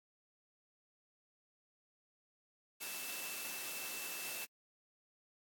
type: tone in noise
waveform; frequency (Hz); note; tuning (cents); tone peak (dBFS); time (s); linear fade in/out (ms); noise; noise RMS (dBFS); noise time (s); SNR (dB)
sine; 2658; E7; +14; -48; 2.8-4.46; 20; white; -44; 2.8-4.46; -7
effects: high-pass 200 Hz 12 dB/octave + AAC 64 kbps